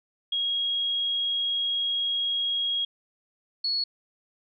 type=tone pair in turn; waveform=sine; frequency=3288 / 4371 Hz; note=G#7 / C#8; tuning=-18 / -25 cents; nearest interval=perfect fourth; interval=493 cents; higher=second; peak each=-24 dBFS; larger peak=neither; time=0.32-2.85 / 3.64-3.84 s; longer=first; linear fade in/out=5 ms; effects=none